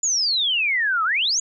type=exponential two-way sweep; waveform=sine; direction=down then up; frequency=7040 to 1245 to 7040 Hz; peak=-18 dBFS; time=0.03-1.4 s; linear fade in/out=5 ms; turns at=1.04 s; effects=none